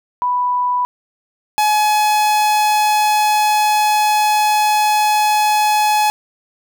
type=tone pair in turn; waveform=sine / 45% pulse; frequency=987.8 / 846.7 Hz; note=B5 / G#5; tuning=0 / +33 cents; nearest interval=minor third; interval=267 cents; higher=first; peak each=-14 / -12 dBFS; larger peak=second; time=0.22-0.85 / 1.58-6.1 s; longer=second; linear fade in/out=0 ms; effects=none